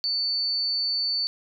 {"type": "tone", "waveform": "sine", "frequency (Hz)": 4500, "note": "C#8", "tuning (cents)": 25, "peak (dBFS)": -23, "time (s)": [0.04, 1.27], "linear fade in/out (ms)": 0, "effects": []}